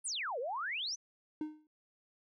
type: exponential two-way sweep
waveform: sine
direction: down then up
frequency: 10430 to 452.1 to 6330 Hz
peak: -35 dBFS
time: 0.04-0.96 s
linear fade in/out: 20 ms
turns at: 0.39 s
type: tone with exponential decay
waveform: triangle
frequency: 306.7 Hz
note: D#4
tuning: 25 cents flat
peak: -30 dBFS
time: 1.41-1.67 s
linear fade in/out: 2 ms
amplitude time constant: 56 ms
effects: none